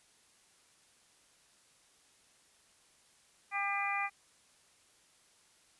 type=harmonic tone; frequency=400.2 Hz; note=G4; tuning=36 cents sharp; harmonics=2 / 3 / 4 / 5 / 6; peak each=-37 / -38 / -45 / -37 / -37 dBFS; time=3.51-4.1 s; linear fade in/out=50 ms; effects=white hiss -66 dBFS RMS until 5.79 s + resampled to 24000 Hz